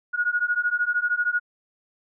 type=beating tone pair; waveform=sine; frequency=1441 / 1454 Hz; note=F#6 / F#6; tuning=-46 / -31 cents; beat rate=13 Hz; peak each=-24 dBFS; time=0.13-1.4 s; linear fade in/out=20 ms; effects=none